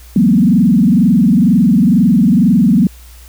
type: tone with frequency modulation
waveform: sine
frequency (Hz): 211.3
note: G#3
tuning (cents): +30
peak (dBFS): -6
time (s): 0.16-2.87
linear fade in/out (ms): 2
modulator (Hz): 22.1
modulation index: 1.9
effects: added 60 Hz sine -35 dBFS peak until 3.28 s + white hiss -43 dBFS RMS until 3.28 s